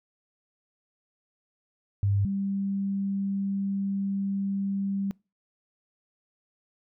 sine tone pair in turn, 100 / 196.91 Hz, G2 / G3, +35 / +8 cents, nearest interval octave, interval 1173 cents, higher second, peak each -21 / -26 dBFS, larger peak first, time 2.03-2.25 / 2.25-5.11 s, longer second, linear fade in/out 0 ms, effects noise-tail reverb RT60 0.3 s tail -26 dB re dry

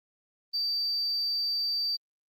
sine tone, 4646 Hz, D8, 20 cents flat, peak -25 dBFS, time 0.53-1.97 s, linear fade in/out 20 ms, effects tanh soft clip ceiling -24 dBFS + Opus 32 kbps

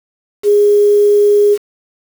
sine tone with quantisation, 412.3 Hz, G#4, 13 cents flat, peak -6 dBFS, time 0.43-1.58 s, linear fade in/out 50 ms, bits 5, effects none

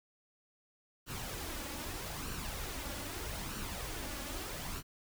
pink noise with flanger, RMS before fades -41 dBFS, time 1.06-4.83 s, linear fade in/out 50 ms, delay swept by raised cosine 0.69 to 3.59 ms, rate 0.8 Hz, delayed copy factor +0.5, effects none

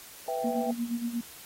sine chord, E minor, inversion second, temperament equal, 493.9 / 659.3 / 784 Hz, B4 / E5 / G5, 0 / 0 / 0 cents, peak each -33 dBFS, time 0.28-0.71 s, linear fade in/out 2 ms
sine tone with tremolo, 235.9 Hz, A#3, 21 cents sharp, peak -26 dBFS, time 0.44-1.21 s, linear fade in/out 5 ms, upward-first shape sine, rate 8.5 Hz, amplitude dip 75%
effects white hiss -48 dBFS RMS until 1.45 s + AAC 48 kbps

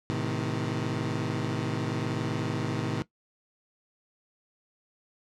20% pulse chord, A diminished, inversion none, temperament equal with one note detuned, 110 / 130.81 / 158.28 Hz, A2 / C3 / Eb3, 0 / 0 / +30 cents, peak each -28 dBFS, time 0.1-3.02 s, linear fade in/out 0 ms, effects noise-tail reverb RT60 0.1 s tail -17 dB re dry + low-pass 6000 Hz 12 dB/octave

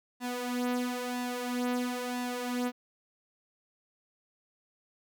sawtooth tone with flanger, 246.9 Hz, B3, in tune, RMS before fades -33 dBFS, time 0.2-2.72 s, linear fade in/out 50 ms, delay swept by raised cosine 1.1 to 4 ms, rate 1 Hz, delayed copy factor +0.65, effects none

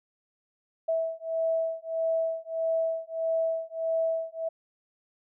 sine beating tone pair, 652 / 653.6 Hz, E5 / E5, -19 / -15 cents, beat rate 1.6 Hz, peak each -29 dBFS, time 0.88-4.49 s, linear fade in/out 10 ms, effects none

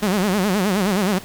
sawtooth tone with vibrato, 196 Hz, G3, in tune, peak -13 dBFS, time 0.02-1.19 s, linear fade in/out 10 ms, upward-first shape sine, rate 9.5 Hz, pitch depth 160 cents each way, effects pink hiss -39 dBFS RMS until 1.24 s

